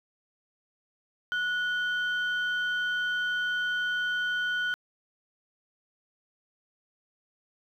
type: tone pair together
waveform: sine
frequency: 1467 / 3105 Hz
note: F#6 / G7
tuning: -15 / -17 cents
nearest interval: octave + minor second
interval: 1298 cents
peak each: -26 / -35 dBFS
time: 1.32-4.74 s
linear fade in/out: 0 ms
effects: tanh soft clip ceiling -20 dBFS + 10-bit